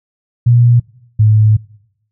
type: tone pair in turn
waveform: sine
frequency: 120 / 107.78 Hz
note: B2 / A2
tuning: -49 / -35 cents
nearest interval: major second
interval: 186 cents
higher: first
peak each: -5 dBFS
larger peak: neither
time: 0.46-0.8 / 1.19-1.57 s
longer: second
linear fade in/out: 10 ms
effects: noise-tail reverb RT60 0.8 s tail -23 dB re dry